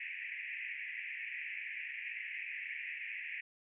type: band-pass noise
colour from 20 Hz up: white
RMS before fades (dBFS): -43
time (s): 0-3.41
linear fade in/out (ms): 5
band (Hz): 1800 to 2600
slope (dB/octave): 96
effects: none